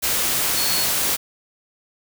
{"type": "tone in noise", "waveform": "sine", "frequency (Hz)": 4357, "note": "C#8", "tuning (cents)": -31, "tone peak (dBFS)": -24, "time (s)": [0.56, 0.86], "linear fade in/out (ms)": 20, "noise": "white", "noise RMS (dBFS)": -21, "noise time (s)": [0.02, 1.17], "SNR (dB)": -6, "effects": []}